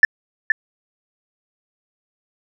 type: tone with echo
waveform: sine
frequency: 1760 Hz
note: A6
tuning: in tune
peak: -4 dBFS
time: 0.03-0.05 s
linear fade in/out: 2 ms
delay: 470 ms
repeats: 1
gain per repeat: -7 dB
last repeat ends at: 0.52 s
effects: tanh soft clip ceiling -1 dBFS